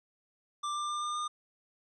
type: tone with pitch steps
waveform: square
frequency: 1181 / 1189.2 / 1197.5 / 1205.8 / 1214.2 Hz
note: D6 / D6 / D6 / D6 / D#6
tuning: +9 / +21 / +33 / +45 / -43 cents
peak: -33 dBFS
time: 0.63-1.28 s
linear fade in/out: 10 ms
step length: 130 ms
effects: resampled to 22050 Hz